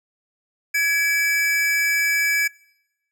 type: tone pair together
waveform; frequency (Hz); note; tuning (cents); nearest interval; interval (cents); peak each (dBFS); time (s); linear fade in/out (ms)
square; 1673.3 / 2305; G#6 / D7; +13 / -33; tritone; 554; -24 / -20; 0.74-2.48; 10
effects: noise-tail reverb RT60 0.9 s tail -24 dB re dry